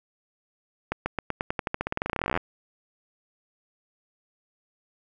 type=accelerating click train; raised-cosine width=0.5 ms; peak=-11 dBFS; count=30; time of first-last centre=0.92-2.375 s; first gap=140 ms; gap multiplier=0.91; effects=none